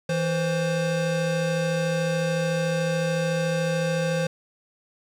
square tone pair together, 163.08 / 523 Hz, E3 / C5, -18 / -1 cents, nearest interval octave + minor sixth, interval 2017 cents, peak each -26 dBFS, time 0.09-4.27 s, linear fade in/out 5 ms, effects low-pass 8000 Hz 12 dB/octave + 8-bit

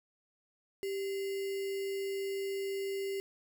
sine tone with sample-and-hold, 392 Hz, G4, in tune, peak -33 dBFS, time 0.83-3.2 s, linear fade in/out 0 ms, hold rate 2450 Hz, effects none

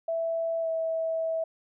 sine tone with pitch glide, 660 to 650.5 Hz, E5 to E5, +2 to -23 cents, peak -26 dBFS, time 0.08-1.44 s, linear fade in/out 5 ms, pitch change -25 cents, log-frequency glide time 0.61-0.68 s, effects none

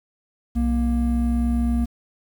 triangle tone pair together, 62.3 / 235.4 Hz, B1 / A#3, +16 / +17 cents, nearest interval octave + major seventh, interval 2301 cents, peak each -19 dBFS, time 0.55-1.86 s, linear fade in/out 20 ms, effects 8-bit

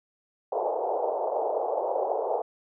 pink band-pass noise, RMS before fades -28 dBFS, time 0.52-2.42 s, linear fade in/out 5 ms, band 430 to 860 Hz, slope 48 dB/octave, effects none

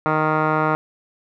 10% pulse tone with low-pass filter, 155.3 Hz, D#3, 3 cents flat, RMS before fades -19 dBFS, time 0.06-0.75 s, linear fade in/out 0 ms, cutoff 1400 Hz, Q 8.8, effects none

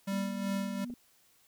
square tone with tremolo, 196 Hz, G3, in tune, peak -31 dBFS, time 0.07-0.85 s, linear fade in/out 10 ms, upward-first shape sine, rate 2.7 Hz, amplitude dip 50%
sine tone with pitch glide, 238.1 to 243.1 Hz, A#3 to B3, +37 to -27 cents, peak -38 dBFS, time 0.12-0.94 s, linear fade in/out 2 ms, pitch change +36 cents, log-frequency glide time 0.73-0.78 s
clicks, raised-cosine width 2 ms, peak -38 dBFS, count 2, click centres 0.899 / 0.904 s
effects white hiss -66 dBFS RMS until 1.47 s

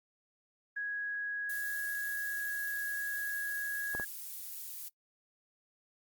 sine tone, 1661.2 Hz, G#6, in tune, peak -34 dBFS, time 0.76-4.05 s, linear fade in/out 10 ms
violet noise, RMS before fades -43 dBFS, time 1.49-4.89 s, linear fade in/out 10 ms
clicks, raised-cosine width 1 ms, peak -26 dBFS, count 2, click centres 3.95 / 3.998 s
effects noise-tail reverb RT60 0.1 s tail -22 dB re dry + Opus 32 kbps

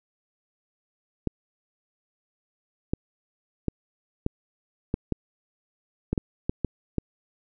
clicks, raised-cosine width 3 ms, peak -11 dBFS, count 11, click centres 1.273 / 2.935 / 3.683 / 4.264 / 4.941 / 5.123 / 6.13 / 6.178 / 6.495 / 6.647 / 6.983 s, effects none

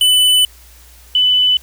square / sine tone pair in turn, 2996 / 2996 Hz, F#7 / F#7, +21 / +21 cents, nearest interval unison, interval 0 cents, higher neither, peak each -9 dBFS, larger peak neither, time 0.01-0.45 / 1.15-1.57 s, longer first, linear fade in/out 2 ms, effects added 60 Hz sine -42 dBFS peak until 1.62 s + white hiss -45 dBFS RMS until 1.62 s

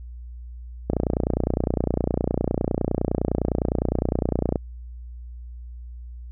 click train, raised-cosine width 2 ms, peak -8 dBFS, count 110, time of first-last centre 0.9-4.558 s, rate 29.8 Hz, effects added 60 Hz sine -35 dBFS peak until 6.31 s

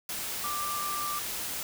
sine tone in noise, 1181 Hz, D6, 9 cents sharp, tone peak -32 dBFS, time 0.44-1.19 s, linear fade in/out 2 ms, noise white, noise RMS -35 dBFS, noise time 0.09-1.63 s, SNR 0 dB, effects none

